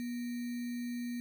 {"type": "tone with sample-and-hold", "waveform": "sine", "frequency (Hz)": 241.3, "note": "B3", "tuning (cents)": -40, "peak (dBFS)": -35, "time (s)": [0, 1.2], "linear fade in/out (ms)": 0, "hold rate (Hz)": 2100, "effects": []}